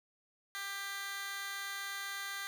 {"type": "tone with high-pass filter", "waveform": "15% pulse", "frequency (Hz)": 396, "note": "G4", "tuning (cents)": 18, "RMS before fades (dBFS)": -41, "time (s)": [0.55, 2.47], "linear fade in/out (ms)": 0, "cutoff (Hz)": 1900, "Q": 1.6, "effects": []}